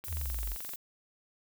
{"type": "click train", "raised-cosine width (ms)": 0.3, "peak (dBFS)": -29, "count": 17, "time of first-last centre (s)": [0.04, 0.736], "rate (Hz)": 23}
{"type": "noise", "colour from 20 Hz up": "violet", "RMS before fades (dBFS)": -41, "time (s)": [0.04, 0.76], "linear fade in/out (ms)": 5}
{"type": "exponential sweep", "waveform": "sine", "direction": "down", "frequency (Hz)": [87.31, 43.65], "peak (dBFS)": -33, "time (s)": [0.07, 0.57], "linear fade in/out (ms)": 50}
{"effects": []}